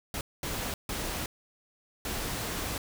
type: noise bursts at uneven times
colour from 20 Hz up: pink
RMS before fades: -34 dBFS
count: 4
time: 0.14-0.21 / 0.43-0.74 / 0.89-1.26 / 2.05-2.78 s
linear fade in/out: 2 ms
effects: none